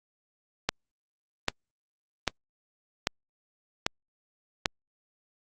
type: click train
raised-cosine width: 0.2 ms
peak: -6 dBFS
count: 6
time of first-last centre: 0.69-4.658 s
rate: 1.26 Hz
effects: Opus 48 kbps